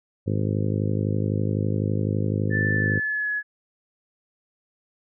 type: harmonic tone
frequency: 51.91 Hz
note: G#1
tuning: in tune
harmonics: 2 / 3 / 4 / 5 / 6 / 7 / 8 / 9 / 10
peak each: -24 / -28 / -30 / -32 / -34 / -35 / -36 / -37 / -38 dBFS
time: 0.26-3 s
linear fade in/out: 20 ms
type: tone with pitch glide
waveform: sine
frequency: 1760 to 1693.2 Hz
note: A6 to G#6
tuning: 0 to +33 cents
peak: -23 dBFS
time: 2.5-3.43 s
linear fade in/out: 50 ms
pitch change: -67 cents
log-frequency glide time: 2.74-3.3 s
effects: none